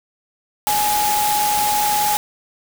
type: tone in noise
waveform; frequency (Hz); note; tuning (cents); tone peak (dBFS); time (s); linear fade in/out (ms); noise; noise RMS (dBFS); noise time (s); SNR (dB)
sine; 836; G#5; +11; -17; 0.67-2.17; 0; white; -22; 0.67-2.17; +2
effects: none